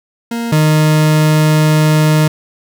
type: tone pair in turn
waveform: 40% pulse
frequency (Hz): 233.1 / 154.25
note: A#3 / D#3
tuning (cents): 0 / -15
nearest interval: perfect fifth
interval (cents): 715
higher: first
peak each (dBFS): -16 / -7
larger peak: second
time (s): 0.31-0.52 / 0.52-2.28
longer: second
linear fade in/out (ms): 5
effects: none